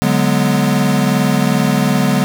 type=chord; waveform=square; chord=G# half-diminished seventh; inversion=second; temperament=equal with one note detuned; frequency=145.15 / 185 / 207.7 / 246.9 Hz; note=D3 / F#3 / G#3 / B3; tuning=-20 / 0 / 0 / 0 cents; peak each=-18 dBFS; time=0.02-2.24 s; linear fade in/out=0 ms; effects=none